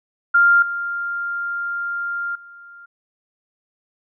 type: tone with level steps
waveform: sine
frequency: 1396.9 Hz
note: F6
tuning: in tune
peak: -10 / -22 / -39 dBFS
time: 0.34-2.86 s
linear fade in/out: 10 ms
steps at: 0.62 / 2.35 s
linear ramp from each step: 5 ms
effects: none